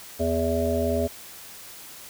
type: harmonic tone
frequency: 82.41 Hz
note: E2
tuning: in tune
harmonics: 1 / 3 / 5 / 7 / 8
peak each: -28 / -28 / -28 / -28 / -28 dBFS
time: 0.19-1.08 s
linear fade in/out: 20 ms
effects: white hiss -43 dBFS RMS until 2.09 s